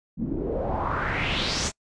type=noise with low-pass filter sweep; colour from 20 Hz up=pink; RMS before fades=-27 dBFS; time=0.17-1.72 s; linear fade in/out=50 ms; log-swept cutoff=210 to 7500 Hz; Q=3.6; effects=noise-tail reverb RT60 0.1 s tail -26 dB re dry + resampled to 22050 Hz